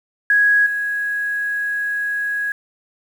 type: tone with level steps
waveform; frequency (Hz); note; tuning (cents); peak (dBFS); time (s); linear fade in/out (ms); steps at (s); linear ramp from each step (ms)
sine; 1661.2; G#6; 0; -11 / -19; 0.3-2.52; 2; 0.66; 5
effects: 7-bit